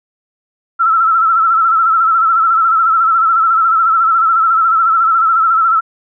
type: tone with vibrato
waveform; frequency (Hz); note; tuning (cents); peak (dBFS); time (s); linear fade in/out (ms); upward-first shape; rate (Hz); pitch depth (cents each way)
sine; 1328; E6; +12; -8; 0.79-5.81; 20; sine; 14; 62
effects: none